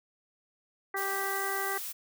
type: harmonic tone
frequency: 391.3 Hz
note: G4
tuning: 3 cents flat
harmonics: 1 / 2 / 3 / 4 / 5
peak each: -37 / -37 / -37 / -37 / -37 dBFS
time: 0.94-1.78 s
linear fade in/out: 5 ms
type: noise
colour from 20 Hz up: blue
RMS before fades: -38 dBFS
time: 0.96-1.93 s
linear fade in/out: 20 ms
effects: none